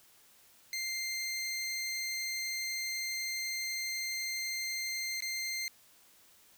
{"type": "tone with dropouts", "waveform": "20% pulse", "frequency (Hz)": 2096, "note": "C7", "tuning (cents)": 2, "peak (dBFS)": -29, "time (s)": [0.73, 5.68], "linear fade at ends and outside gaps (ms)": 1, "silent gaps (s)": [5.205, 5.222], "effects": ["white hiss -62 dBFS RMS until 6.57 s"]}